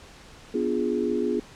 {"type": "chord", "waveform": "sine", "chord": "B diminished seventh", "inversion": "none", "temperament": "equal", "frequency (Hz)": [246.9, 293.7, 349.2, 415.3], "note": ["B3", "D4", "F4", "Ab4"], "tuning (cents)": [0, 0, 0, 0], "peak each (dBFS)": [-28, -31, -28, -27], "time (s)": [0.54, 1.4], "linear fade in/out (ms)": 5, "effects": ["pink hiss -48 dBFS RMS until 1.55 s", "low-pass 7000 Hz 12 dB/octave"]}